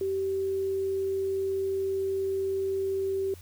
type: tone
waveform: sine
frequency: 386.6 Hz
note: G4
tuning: 24 cents flat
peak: -26 dBFS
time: 0.01-3.34 s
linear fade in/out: 2 ms
effects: added 88 Hz sine -46 dBFS peak until 3.41 s + white hiss -55 dBFS RMS until 3.41 s